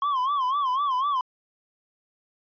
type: tone with vibrato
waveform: triangle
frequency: 1080 Hz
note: C#6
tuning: 45 cents flat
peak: -20 dBFS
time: 0.02-1.21 s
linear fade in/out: 2 ms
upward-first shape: sine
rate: 4 Hz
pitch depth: 140 cents each way
effects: resampled to 11025 Hz